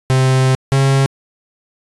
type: tone pair in turn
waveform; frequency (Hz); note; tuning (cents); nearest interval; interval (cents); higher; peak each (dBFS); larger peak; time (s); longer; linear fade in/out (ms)
45% pulse; 130.81 / 135.91; C3 / C#3; 0 / -34; minor second; 66; second; -10; neither; 0.1-0.55 / 0.72-1.06; first; 0
effects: resampled to 24000 Hz